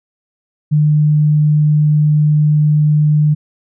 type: tone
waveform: sine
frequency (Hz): 150.7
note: D3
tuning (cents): +45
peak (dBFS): -8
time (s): 0.71-3.35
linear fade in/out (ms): 20
effects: none

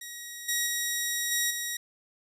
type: tone with level steps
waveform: 10% pulse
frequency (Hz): 1900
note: A#6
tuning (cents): +33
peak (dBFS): -30 / -17 / -19 / -16 / -22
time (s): 0.01-1.77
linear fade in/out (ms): 5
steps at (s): 0.48 / 0.66 / 1.31 / 1.5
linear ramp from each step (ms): 10
effects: none

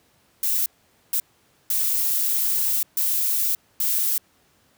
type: noise bursts at uneven times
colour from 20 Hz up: violet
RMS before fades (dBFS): -22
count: 5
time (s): 0.43-0.66 / 1.13-1.2 / 1.7-2.83 / 2.97-3.55 / 3.8-4.18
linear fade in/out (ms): 2
effects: pink hiss -61 dBFS RMS until 4.77 s + high-pass 80 Hz 12 dB/octave

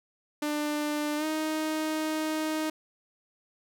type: tone with pitch glide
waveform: sawtooth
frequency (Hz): 297.9 to 312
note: D4 to D#4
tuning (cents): +25 to +5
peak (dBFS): -24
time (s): 0.42-2.7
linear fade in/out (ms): 5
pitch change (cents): +80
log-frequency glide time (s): 1.17-1.25
effects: none

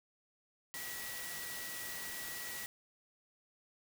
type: tone in noise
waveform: sine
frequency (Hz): 1931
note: B6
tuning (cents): -39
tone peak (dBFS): -47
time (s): 0.74-2.66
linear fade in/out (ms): 0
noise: white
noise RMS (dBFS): -44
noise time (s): 0.74-2.66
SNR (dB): -6
effects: none

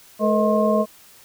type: tone cluster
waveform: sine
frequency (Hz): 213.7 / 442.7 / 483.3 / 633 / 1068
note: G#3 / A4 / B4 / D#5 / C6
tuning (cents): +50 / +11 / -38 / +30 / +35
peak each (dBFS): -20 / -25 / -26 / -19 / -25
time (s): 0.19-0.86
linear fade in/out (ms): 50
effects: white hiss -49 dBFS RMS until 1.24 s

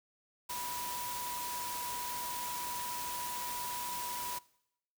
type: tone in noise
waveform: sine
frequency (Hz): 976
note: B5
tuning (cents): -21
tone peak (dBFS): -40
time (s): 0.49-4.39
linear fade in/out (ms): 10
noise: white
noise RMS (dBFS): -41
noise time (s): 0.49-4.39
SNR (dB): -2
effects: noise-tail reverb RT60 0.8 s tail -22 dB re dry

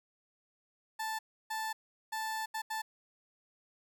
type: tone bursts at uneven times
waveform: 30% pulse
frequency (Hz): 880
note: A5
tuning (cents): 0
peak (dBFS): -32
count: 5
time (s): 0.99-1.19 / 1.5-1.73 / 2.12-2.46 / 2.54-2.62 / 2.7-2.82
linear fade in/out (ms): 10
effects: none

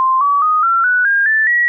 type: tone with pitch steps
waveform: sine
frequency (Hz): 1046.5 / 1141.2 / 1244.5 / 1357.1 / 1480 / 1613.9 / 1760 / 1919.3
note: C6 / C#6 / D#6 / E6 / F#6 / G6 / A6 / B6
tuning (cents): 0 / +50 / 0 / +50 / 0 / +50 / 0 / -50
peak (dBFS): -10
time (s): 0-1.68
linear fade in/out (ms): 0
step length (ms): 210
effects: none

